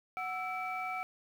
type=tone cluster; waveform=sine; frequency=742 / 1321 / 2307 Hz; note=F#5 / E6 / D7; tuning=+5 / +3 / -31 cents; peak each=-37 / -39 / -39 dBFS; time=0.17-1.03 s; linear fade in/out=0 ms; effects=tanh soft clip ceiling -27 dBFS + 10-bit